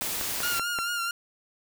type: noise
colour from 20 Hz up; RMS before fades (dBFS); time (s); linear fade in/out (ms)
white; -31; 0.01-0.59; 0
type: click train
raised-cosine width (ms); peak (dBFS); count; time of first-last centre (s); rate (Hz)
0.5; -17; 5; 0.02-0.788; 5.21
type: tone with vibrato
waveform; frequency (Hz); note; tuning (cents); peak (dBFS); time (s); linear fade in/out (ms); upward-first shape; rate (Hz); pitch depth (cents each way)
sawtooth; 1400; F6; +4; -24; 0.43-1.11; 2; sine; 4.6; 40
effects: none